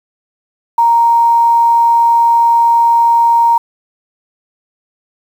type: tone with quantisation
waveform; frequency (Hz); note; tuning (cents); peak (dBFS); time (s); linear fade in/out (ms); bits
sine; 932.3; A#5; 0; -6; 0.78-3.58; 5; 6
effects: none